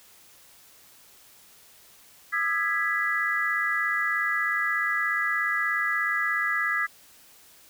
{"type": "chord", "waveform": "sine", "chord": "E major seventh", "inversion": "third", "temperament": "equal with one note detuned", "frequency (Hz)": [1221.7, 1318.5, 1661.2, 1975.5], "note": ["D#6", "E6", "G#6", "B6"], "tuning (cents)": [-32, 0, 0, 0], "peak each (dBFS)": [-32, -32, -27, -27], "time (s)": [2.32, 6.87], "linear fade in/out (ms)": 20, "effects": ["white hiss -54 dBFS RMS until 7.69 s"]}